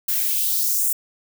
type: noise with high-pass filter sweep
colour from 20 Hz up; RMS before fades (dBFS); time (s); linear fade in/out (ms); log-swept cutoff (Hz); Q
violet; -21; 0.08-0.93; 5; 1400 to 8900; 1.9
effects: none